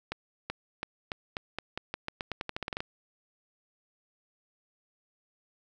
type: accelerating click train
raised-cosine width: 0.3 ms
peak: -17 dBFS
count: 19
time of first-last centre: 0.12-2.805 s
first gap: 380 ms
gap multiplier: 0.87
effects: none